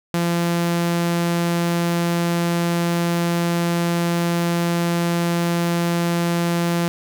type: tone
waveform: sawtooth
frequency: 171.2 Hz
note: F3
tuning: 34 cents flat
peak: -14 dBFS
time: 0.14-6.88 s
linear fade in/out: 0 ms
effects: none